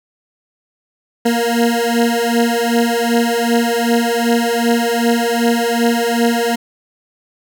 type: beating tone pair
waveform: 20% pulse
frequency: 233.1 / 235.7 Hz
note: A#3 / A#3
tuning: 0 / +19 cents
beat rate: 2.6 Hz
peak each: -11 dBFS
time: 1.25-6.56 s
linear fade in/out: 10 ms
effects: none